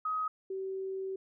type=tone pair in turn; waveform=sine; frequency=1262 / 382.9 Hz; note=D#6 / G4; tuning=+24 / -41 cents; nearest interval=octave + major sixth; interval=2065 cents; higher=first; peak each=-30 / -34 dBFS; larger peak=first; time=0.05-0.28 / 0.5-1.16 s; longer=second; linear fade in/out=5 ms; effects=none